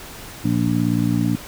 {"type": "harmonic tone", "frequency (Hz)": 58.27, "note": "A#1", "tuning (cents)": 0, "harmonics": [2, 3, 4, 5], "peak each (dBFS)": [-22, -22, -22, -22], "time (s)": [0.44, 1.36], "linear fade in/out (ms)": 10, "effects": ["pink hiss -37 dBFS RMS until 1.47 s"]}